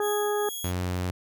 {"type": "harmonic tone", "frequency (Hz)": 415.3, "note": "G#4", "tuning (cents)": 0, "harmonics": [1, 2, 3, 4], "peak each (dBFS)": [-25, -31, -35, -37], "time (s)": [0, 0.49], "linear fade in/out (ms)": 2}
{"type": "tone with tremolo", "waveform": "10% pulse", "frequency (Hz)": 3322, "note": "G#7", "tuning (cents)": 0, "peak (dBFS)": -24, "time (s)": [0, 0.73], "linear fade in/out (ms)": 50, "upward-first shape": "triangle", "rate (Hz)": 2.2, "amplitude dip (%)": 55}
{"type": "tone", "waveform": "sawtooth", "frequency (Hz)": 90.3, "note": "F#2", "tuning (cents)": -42, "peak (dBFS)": -23, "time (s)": [0.64, 1.11], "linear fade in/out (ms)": 5}
{"effects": []}